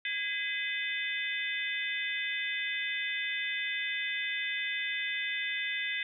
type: harmonic tone with a mistuned harmonic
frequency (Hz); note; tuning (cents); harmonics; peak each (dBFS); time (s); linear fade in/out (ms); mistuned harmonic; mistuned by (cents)
507; B4; +45; 3 / 4 / 5 / 6 / 7; -38 / -34 / -38 / -43 / -39; 0.05-6.03; 2; 3; +140
effects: none